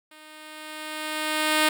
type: tone with level ramp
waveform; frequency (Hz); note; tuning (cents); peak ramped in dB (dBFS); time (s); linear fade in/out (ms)
5% pulse; 308.5; D#4; -15; -36 to -6; 0.11-1.69; 5
effects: none